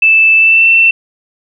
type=tone with pitch glide; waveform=sine; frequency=2637 to 2686 Hz; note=E7 to E7; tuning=0 to +32 cents; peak=-4 dBFS; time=0.02-0.91 s; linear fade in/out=5 ms; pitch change=+32 cents; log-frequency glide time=0.36-0.7 s; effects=none